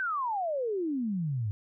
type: exponential sweep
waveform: sine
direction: down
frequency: 1575 to 98.6 Hz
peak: -28 dBFS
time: 0-1.51 s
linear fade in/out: 0 ms
effects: none